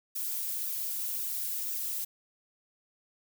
violet noise with flanger, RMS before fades -34 dBFS, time 0.15-2.05 s, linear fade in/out 10 ms, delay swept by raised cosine 0.93 to 5.83 ms, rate 1.9 Hz, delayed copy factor -1, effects none

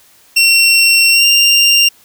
25% pulse tone with pitch glide, 2726 to 2785 Hz, F7 to F7, -43 to -5 cents, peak -3 dBFS, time 0.36-1.89 s, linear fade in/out 10 ms, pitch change +38 cents, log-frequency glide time 1.12-1.25 s, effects white hiss -47 dBFS RMS until 2.04 s

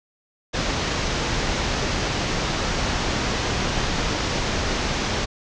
pink low-pass noise, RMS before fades -24 dBFS, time 0.53-5.26 s, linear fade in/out 20 ms, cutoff 6600 Hz, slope 48 dB/octave, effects none

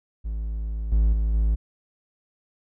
triangle tone with level steps, 54.1 Hz, A1, 29 cents flat, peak -24 / -14 / -18 / -16 dBFS, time 0.24-1.56 s, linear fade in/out 20 ms, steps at 0.92 / 1.13 / 1.34 s, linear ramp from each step 2 ms, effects none

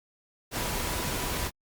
sine tone in noise, 980 Hz, B5, 14 cents flat, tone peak -42 dBFS, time 0.51-1.51 s, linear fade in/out 50 ms, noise pink, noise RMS -31 dBFS, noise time 0.51-1.51 s, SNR -14 dB, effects Opus 48 kbps

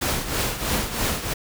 pink noise with tremolo, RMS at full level -22 dBFS, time 0.01-1.34 s, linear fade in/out 10 ms, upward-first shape triangle, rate 3.1 Hz, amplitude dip 70%, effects none

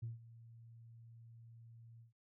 sine tone with ADSR envelope, 115.3 Hz, A#2, 19 cents flat, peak -38 dBFS, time 0.02-2.13 s, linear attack 13 ms, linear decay 150 ms, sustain -17 dB, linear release 130 ms, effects tanh soft clip ceiling -36 dBFS

